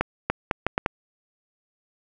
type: accelerating click train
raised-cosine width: 0.5 ms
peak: -6 dBFS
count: 6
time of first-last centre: 0.01-0.861 s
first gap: 290 ms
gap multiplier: 0.73
effects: none